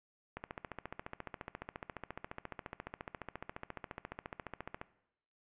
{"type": "click train", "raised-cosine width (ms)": 0.5, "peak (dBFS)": -26, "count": 65, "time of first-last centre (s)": [0.37, 4.814], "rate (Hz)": 14.4, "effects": ["noise-tail reverb RT60 0.8 s tail -18 dB re dry", "resampled to 8000 Hz"]}